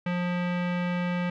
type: tone with low-pass filter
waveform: square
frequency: 177.2 Hz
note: F3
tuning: 25 cents sharp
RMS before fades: -28 dBFS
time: 0.06-1.3 s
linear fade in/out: 5 ms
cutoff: 2400 Hz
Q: 2
effects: none